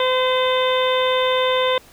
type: harmonic tone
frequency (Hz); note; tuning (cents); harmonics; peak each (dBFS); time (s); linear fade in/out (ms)
512; C5; -38; 1 / 2 / 3 / 4 / 5 / 6 / 7; -18 / -22 / -30 / -28 / -32 / -30 / -25; 0-1.78; 2
effects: pink hiss -48 dBFS RMS until 1.92 s